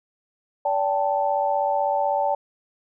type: chord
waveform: sine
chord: D suspended fourth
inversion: none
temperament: equal with one note detuned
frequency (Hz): 576.2 / 784 / 880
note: D5 / G5 / A5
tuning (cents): -33 / 0 / 0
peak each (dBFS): -24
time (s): 0.65-2.35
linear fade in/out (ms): 5
effects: none